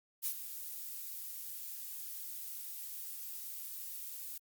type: noise with ADSR envelope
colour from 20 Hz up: violet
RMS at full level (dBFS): -33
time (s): 0.22-4.38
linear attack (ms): 42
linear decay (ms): 69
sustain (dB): -11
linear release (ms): 5
effects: Opus 48 kbps